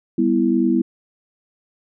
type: chord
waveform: sine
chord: E minor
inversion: first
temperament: just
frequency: 197.78 / 247.2 / 329.6 Hz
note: G3 / B3 / E4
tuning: +16 / +2 / 0 cents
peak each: -21 / -18 / -18 dBFS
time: 0.18-0.82 s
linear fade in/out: 5 ms
effects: none